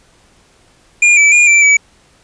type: tone with pitch steps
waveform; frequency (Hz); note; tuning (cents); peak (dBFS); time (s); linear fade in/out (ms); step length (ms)
square; 2415 / 2310 / 2424 / 2342 / 2287; D7 / D7 / D#7 / D7 / D7; +48 / -29 / -46 / -5 / -47; -6; 1.02-1.77; 5; 150
effects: pink hiss -50 dBFS RMS until 2.23 s + resampled to 22050 Hz